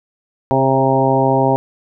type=harmonic tone with a mistuned harmonic; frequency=133.3 Hz; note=C3; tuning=33 cents sharp; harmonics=1 / 2 / 3 / 4 / 5 / 6 / 7; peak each=-19 / -19 / -19 / -19 / -19 / -19 / -19 dBFS; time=0.51-1.56 s; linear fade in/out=0 ms; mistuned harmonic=4; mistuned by=+17 cents; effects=none